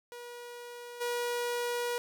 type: tone with level steps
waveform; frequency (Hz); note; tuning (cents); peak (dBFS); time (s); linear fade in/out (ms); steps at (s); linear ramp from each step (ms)
sawtooth; 481.8; B4; -43; -39 / -27; 0.12-1.98; 0; 1; 20
effects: none